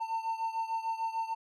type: beating tone pair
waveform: triangle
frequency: 900 / 906.7 Hz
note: A5 / A#5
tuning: +39 / -48 cents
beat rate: 6.7 Hz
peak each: -31 / -35 dBFS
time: 0-1.35 s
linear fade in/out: 20 ms
effects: none